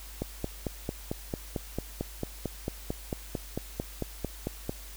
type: click train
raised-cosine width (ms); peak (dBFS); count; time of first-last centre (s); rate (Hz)
2; -17; 21; 0.22-4.694; 4.47
effects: added 50 Hz sine -44 dBFS peak until 4.96 s + white hiss -48 dBFS RMS until 4.96 s